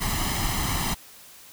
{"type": "noise with comb filter", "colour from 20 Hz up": "pink", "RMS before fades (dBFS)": -26, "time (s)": [0, 0.95], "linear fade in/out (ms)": 20, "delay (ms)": 0.99, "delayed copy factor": 0.7, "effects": ["white hiss -48 dBFS RMS until 1.52 s"]}